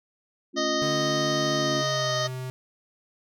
sine chord, A augmented, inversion none, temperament equal with one note detuned, 220 / 275.6 / 349.2 Hz, A3 / C#4 / E#4, 0 / -10 / 0 cents, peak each -37 / -31 / -31 dBFS, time 0.53-1.84 s, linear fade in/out 50 ms
harmonic tone, 620 Hz, D#5, 6 cents flat, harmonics 1 / 2 / 3 / 5 / 6 / 7 / 8 / 9 / 10, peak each -28 / -31 / -33 / -35 / -36 / -36 / -37 / -38 / -38 dBFS, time 0.56-2.28 s, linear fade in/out 20 ms
square tone with pitch glide, 146.83 to 128.56 Hz, D3 to C3, 0 to -30 cents, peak -32 dBFS, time 0.82-2.5 s, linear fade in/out 0 ms, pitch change -230 cents, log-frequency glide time 1.55-2.17 s
effects none

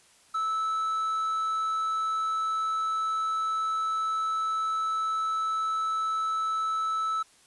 triangle tone with quantisation, 1309 Hz, E6, 13 cents flat, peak -24 dBFS, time 0.34-7.23 s, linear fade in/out 10 ms, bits 9, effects white hiss -59 dBFS RMS until 7.46 s + resampled to 24000 Hz

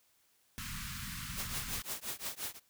pink band-stop noise, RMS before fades -42 dBFS, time 0.58-1.82 s, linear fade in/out 0 ms, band 240 to 1100 Hz, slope 48 dB/octave
white noise with tremolo, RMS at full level -37 dBFS, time 1.35-2.6 s, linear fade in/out 50 ms, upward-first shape triangle, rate 5.7 Hz, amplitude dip 100%
effects white hiss -71 dBFS RMS until 2.69 s

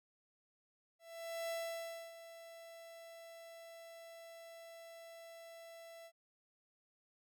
45% pulse tone with ADSR envelope, 666 Hz, E5, 18 cents sharp, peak -38 dBFS, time 0.99-6.12 s, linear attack 510 ms, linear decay 620 ms, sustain -14 dB, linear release 63 ms, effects none

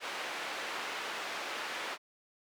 white band-pass noise, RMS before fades -39 dBFS, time 0-1.98 s, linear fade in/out 50 ms, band 410 to 2500 Hz, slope 12 dB/octave, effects none

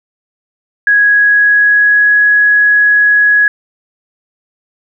sine tone with pitch glide, 1661.2 to 1674.7 Hz, G#6 to G#6, 0 to +14 cents, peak -5 dBFS, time 0.87-3.48 s, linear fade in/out 2 ms, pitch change +14 cents, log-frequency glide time 0.98-2.2 s, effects none

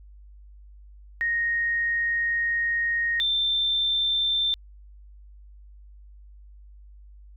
sine tone pair in turn, 1864.7 / 3565 Hz, A#6 / A7, 0 / +22 cents, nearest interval major seventh, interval 1122 cents, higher second, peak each -22 / -21 dBFS, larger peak second, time 1.21-3.2 / 3.2-4.54 s, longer first, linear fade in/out 0 ms, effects added 50 Hz sine -45 dBFS peak until 7.36 s

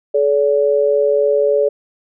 sine tone pair together, 428.6 / 572.1 Hz, A4 / D5, -45 / -45 cents, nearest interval perfect fourth, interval 500 cents, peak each -14 dBFS, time 0.14-1.69 s, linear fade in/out 10 ms, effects none

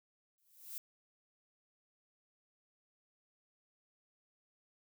violet noise with exponential growth, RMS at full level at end -41 dBFS, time 0.38-0.78 s, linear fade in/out 0 ms, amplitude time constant 86 ms, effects none

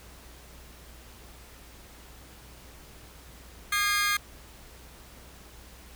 sawtooth tone cluster, 1223 / 1630 / 2106 Hz, D#6 / G#6 / C7, -30 / -33 / +11 cents, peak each -25 dBFS, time 3.72-4.17 s, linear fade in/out 5 ms, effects added 60 Hz sine -51 dBFS peak until 5.95 s + pink hiss -51 dBFS RMS until 5.95 s

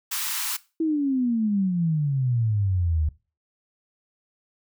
white high-pass noise, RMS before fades -28 dBFS, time 0.11-0.57 s, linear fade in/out 10 ms, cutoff 860 Hz, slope 96 dB/octave
sine exponential sweep, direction down, 329 to 74.1 Hz, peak -20 dBFS, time 0.8-3.09 s, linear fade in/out 5 ms
effects noise-tail reverb RT60 0.3 s tail -19 dB re dry

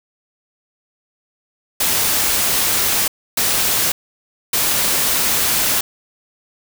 white noise bursts at uneven times, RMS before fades -17 dBFS, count 3, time 1.8-3.08 / 3.37-3.92 / 4.53-5.81 s, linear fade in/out 5 ms, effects none

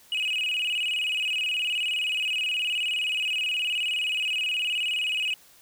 sine tone with vibrato, 2716 Hz, F7, 49 cents flat, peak -22 dBFS, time 0.12-5.34 s, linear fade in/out 2 ms, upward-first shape square, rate 19 Hz, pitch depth 120 cents each way, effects tanh soft clip ceiling -23 dBFS + white hiss -55 dBFS RMS until 5.61 s

